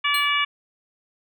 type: harmonic tone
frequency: 577 Hz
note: D5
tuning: 31 cents flat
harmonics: 2 / 3 / 4 / 5 / 6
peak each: -24 / -28 / -23 / -25 / -31 dBFS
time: 0.04-0.45 s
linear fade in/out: 10 ms
type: tone with exponential decay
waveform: 15% pulse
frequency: 4163 Hz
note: C8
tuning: 10 cents flat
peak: -18 dBFS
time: 0.14-0.32 s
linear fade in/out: 5 ms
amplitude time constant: 38 ms
effects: none